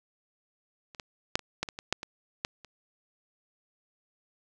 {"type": "clicks", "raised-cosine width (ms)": 0.2, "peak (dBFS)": [-30, -21, -6, -26, -12, -20, -21, -8, -20, -12, -30], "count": 11, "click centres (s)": [0.948, 0.998, 1.355, 1.393, 1.63, 1.688, 1.789, 1.926, 2.031, 2.449, 2.647], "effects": []}